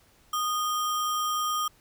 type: tone with sample-and-hold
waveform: sine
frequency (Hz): 1233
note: D#6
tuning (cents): -16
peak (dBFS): -25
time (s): 0.33-1.68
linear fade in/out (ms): 5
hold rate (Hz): 4410
effects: pink hiss -61 dBFS RMS until 1.8 s